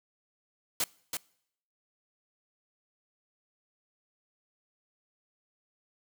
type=noise with echo; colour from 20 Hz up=white; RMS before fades=-29 dBFS; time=0.8-0.84 s; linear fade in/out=2 ms; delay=330 ms; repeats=1; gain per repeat=-5 dB; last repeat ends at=1.17 s; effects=noise-tail reverb RT60 0.7 s tail -24 dB re dry